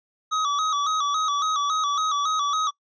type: tone with vibrato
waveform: square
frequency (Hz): 1205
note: D6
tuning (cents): +44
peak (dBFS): -22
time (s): 0.31-2.71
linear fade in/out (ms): 20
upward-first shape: square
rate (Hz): 3.6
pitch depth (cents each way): 84
effects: noise-tail reverb RT60 0.1 s tail -25 dB re dry + resampled to 16000 Hz